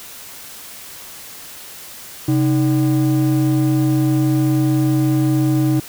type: ring-modulated tone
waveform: triangle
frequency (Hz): 222.5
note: A3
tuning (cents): +20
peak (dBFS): -8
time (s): 2.28-5.8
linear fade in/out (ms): 5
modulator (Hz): 89.5
effects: white hiss -36 dBFS RMS until 5.88 s

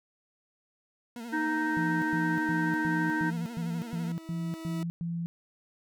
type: tone with vibrato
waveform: 40% pulse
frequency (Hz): 233.1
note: A#3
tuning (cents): 0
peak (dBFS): -37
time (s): 1.16-4.12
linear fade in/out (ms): 2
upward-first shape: sine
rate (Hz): 12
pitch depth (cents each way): 71
type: harmonic tone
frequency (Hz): 311.1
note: D#4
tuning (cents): 0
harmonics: 1 / 3 / 5 / 6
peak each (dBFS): -29 / -34 / -32 / -39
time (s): 1.32-3.31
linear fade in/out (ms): 20
type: tone bursts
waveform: sine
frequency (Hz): 169.1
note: E3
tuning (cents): +44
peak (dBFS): -30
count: 10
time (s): 1.77-5.26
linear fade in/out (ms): 0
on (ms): 250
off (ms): 110
type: tone with exponential growth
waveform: 40% pulse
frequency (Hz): 324.6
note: E4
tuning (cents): -27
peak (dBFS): -35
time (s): 2.25-4.83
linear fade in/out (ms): 1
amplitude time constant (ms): 560
effects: none

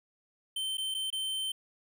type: tone with dropouts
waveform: square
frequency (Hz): 3100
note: G7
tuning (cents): -20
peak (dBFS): -32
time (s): 0.56-1.52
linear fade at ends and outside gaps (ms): 5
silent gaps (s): 0.772-0.78 / 0.943-0.947 / 1.103-1.126
effects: none

